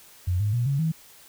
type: tone with pitch steps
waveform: sine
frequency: 90.2 / 104.21 / 120.4 / 139.11 / 160.72 Hz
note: F#2 / G#2 / B2 / C#3 / E3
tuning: -44 / +6 / -44 / +6 / -44 cents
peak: -21 dBFS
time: 0.27-0.92 s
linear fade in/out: 10 ms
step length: 130 ms
effects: white hiss -51 dBFS RMS until 1.28 s